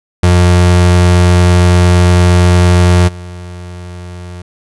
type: tone with level steps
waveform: 35% pulse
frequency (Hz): 88.7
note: F2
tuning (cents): +27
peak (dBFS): -3 / -23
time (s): 0.23-4.42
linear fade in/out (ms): 5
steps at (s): 3.07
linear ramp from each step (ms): 20
effects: resampled to 24000 Hz